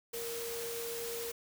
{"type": "tone in noise", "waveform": "sine", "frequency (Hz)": 466.2, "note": "A#4", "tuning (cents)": 0, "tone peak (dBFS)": -39, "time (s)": [0.13, 1.32], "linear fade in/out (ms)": 10, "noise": "white", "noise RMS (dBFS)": -42, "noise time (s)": [0.13, 1.32], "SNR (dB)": 0, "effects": []}